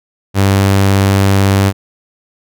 sawtooth tone, 98 Hz, G2, in tune, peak -4 dBFS, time 0.34-1.73 s, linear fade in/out 50 ms, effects none

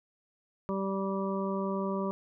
harmonic tone, 194.3 Hz, G3, 15 cents flat, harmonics 1 / 2 / 3 / 5 / 6, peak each -32 / -35 / -37 / -39 / -40 dBFS, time 0.69-2.11 s, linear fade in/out 0 ms, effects none

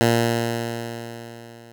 10% pulse tone with level ramp, 116.7 Hz, A#2, 2 cents sharp, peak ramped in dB -6 to -35 dBFS, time 0.01-1.72 s, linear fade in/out 0 ms, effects none

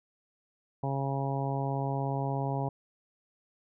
harmonic tone, 137.2 Hz, C#3, 17 cents flat, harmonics 1 / 2 / 3 / 4 / 5 / 6 / 7, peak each -31 / -38 / -39 / -40 / -38 / -38 / -40 dBFS, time 0.83-2.69 s, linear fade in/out 5 ms, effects none

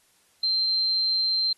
sine tone, 4137 Hz, C8, 20 cents flat, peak -21 dBFS, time 0.43-1.53 s, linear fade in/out 5 ms, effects white hiss -63 dBFS RMS until 1.57 s + AAC 32 kbps

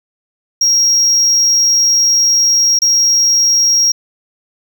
triangle tone with dropouts, 5610 Hz, F8, 7 cents sharp, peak -7 dBFS, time 0.61-3.92 s, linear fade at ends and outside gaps 5 ms, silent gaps 2.79-2.818 s, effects none

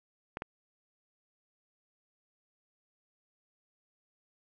clicks, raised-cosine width 0.5 ms, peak -21 dBFS, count 2, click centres 0.371 / 0.421 s, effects none

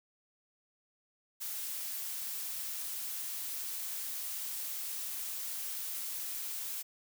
blue noise, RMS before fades -39 dBFS, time 1.4-6.83 s, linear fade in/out 20 ms, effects none

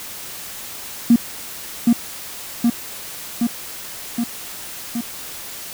triangle tone with echo, 235.8 Hz, A#3, 20 cents sharp, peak -3 dBFS, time 1.1-1.16 s, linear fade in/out 5 ms, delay 770 ms, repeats 5, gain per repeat -3 dB, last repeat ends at 5.01 s, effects tanh soft clip ceiling -5 dBFS + white hiss -33 dBFS RMS until 5.73 s

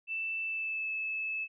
sine tone with pitch glide, 2654 to 2608 Hz, E7 to E7, +11 to -19 cents, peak -32 dBFS, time 0.07-1.48 s, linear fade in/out 50 ms, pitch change -30 cents, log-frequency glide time 0.41-0.91 s, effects none

